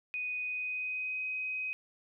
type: tone with pitch glide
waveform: sine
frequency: 2489 to 2519 Hz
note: D#7 to D#7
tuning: 0 to +21 cents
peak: -33 dBFS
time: 0.14-1.73 s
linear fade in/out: 0 ms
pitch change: +21 cents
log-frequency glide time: 0.39-1.24 s
effects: none

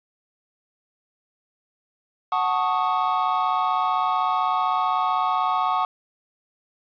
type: chord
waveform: triangle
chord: D# half-diminished seventh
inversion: first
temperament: equal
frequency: 740 / 880 / 1108.7 / 1244.5 Hz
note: F#5 / A5 / C#6 / D#6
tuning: 0 / 0 / 0 / 0 cents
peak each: -23 / -25 / -22 / -25 dBFS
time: 2.32-5.85 s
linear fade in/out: 2 ms
effects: resampled to 11025 Hz + 8-bit

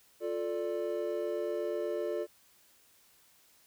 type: chord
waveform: triangle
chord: D minor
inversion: first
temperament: just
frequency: 352.4 / 440.5 / 587.3 Hz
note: F4 / A4 / D5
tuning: +16 / +2 / 0 cents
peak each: -34 dBFS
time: 0.2-2.27 s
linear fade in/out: 50 ms
effects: white hiss -64 dBFS RMS until 3.66 s

